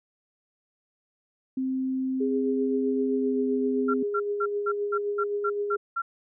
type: tone with pitch glide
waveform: sine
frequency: 261.6 to 258.9 Hz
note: C4 to C4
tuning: 0 to -18 cents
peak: -25 dBFS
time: 1.57-4.03 s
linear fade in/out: 5 ms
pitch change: -18 cents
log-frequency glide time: 3.14-3.37 s
type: tone with tremolo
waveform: sine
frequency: 410 Hz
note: G#4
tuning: 22 cents flat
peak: -24 dBFS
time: 2.2-5.77 s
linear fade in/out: 10 ms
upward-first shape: triangle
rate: 7.7 Hz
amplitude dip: 40%
type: tone bursts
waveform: sine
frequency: 1368 Hz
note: F6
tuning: 36 cents flat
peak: -25 dBFS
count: 9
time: 3.88-6.02 s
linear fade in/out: 10 ms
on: 60 ms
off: 200 ms
effects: none